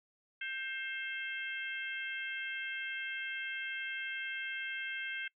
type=harmonic tone with a mistuned harmonic; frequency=532 Hz; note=C5; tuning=29 cents sharp; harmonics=3 / 4 / 5 / 6; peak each=-40 / -42 / -44 / -46 dBFS; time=0.41-5.28 s; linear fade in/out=5 ms; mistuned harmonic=3; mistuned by=-26 cents; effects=noise-tail reverb RT60 0.1 s tail -23 dB re dry